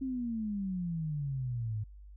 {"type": "exponential sweep", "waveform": "sine", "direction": "down", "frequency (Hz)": [270, 103.9], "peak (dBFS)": -32, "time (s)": [0.01, 1.84], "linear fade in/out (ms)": 10, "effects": ["added 50 Hz sine -48 dBFS peak until 2.16 s"]}